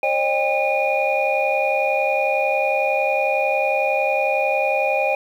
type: tone cluster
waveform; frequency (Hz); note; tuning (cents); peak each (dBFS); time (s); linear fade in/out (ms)
sine; 537 / 608 / 801 / 2444; C5 / D#5 / G5 / D#7; +45 / -40 / +37 / -32; -22; 0.03-5.15; 2
effects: tanh soft clip ceiling -8 dBFS + 8-bit